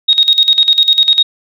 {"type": "tone with tremolo", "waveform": "sine", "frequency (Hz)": 3751, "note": "A#7", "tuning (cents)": 10, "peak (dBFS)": -4, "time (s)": [0.08, 1.23], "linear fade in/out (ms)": 10, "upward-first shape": "square", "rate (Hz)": 10, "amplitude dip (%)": 75, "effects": []}